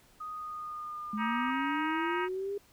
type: tone with pitch glide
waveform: sine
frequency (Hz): 1244.5 to 1202.1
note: D#6 to D6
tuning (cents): 0 to +40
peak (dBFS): -37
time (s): 0.2-1.51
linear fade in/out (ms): 10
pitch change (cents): -60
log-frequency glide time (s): 0.31-1.2
type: linear sweep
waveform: sine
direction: up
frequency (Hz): 207.7 to 408.2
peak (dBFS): -32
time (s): 1.13-2.58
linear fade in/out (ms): 5
type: harmonic tone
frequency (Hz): 316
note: D#4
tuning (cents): +27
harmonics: 3 / 4 / 5 / 6 / 7 / 8 / 9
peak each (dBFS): -34 / -37 / -38 / -41 / -42 / -46 / -47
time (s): 1.17-2.29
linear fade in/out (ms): 50
effects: pink hiss -62 dBFS RMS until 2.72 s